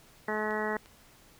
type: harmonic tone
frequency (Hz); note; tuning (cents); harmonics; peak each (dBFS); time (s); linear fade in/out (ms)
213.9; A3; -49; 1 / 2 / 3 / 4 / 5 / 6 / 7 / 8 / 9; -37 / -34 / -38 / -37 / -40 / -43 / -41 / -40 / -37; 0.28-0.77; 2
type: clicks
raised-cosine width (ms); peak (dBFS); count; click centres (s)
0.2; -35; 2; 0.508 / 0.859
effects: pink hiss -58 dBFS RMS until 1.39 s